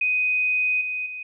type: tone with level steps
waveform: sine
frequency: 2500 Hz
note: D#7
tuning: 8 cents sharp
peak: -19 / -25 / -31 dBFS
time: 0.01-1.23 s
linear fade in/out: 5 ms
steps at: 0.81 / 1.06 s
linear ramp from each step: 2 ms
effects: none